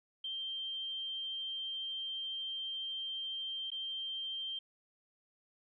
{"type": "tone with dropouts", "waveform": "sine", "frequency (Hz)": 3153, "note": "G7", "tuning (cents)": 9, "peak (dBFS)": -37, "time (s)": [0.24, 4.59], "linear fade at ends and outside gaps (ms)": 5, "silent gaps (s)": [3.704, 3.716], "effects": []}